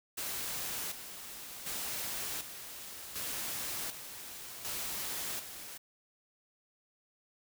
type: noise with tremolo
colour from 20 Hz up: white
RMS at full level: -38 dBFS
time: 0.17-5.78 s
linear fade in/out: 10 ms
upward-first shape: square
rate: 0.67 Hz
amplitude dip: 60%
effects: none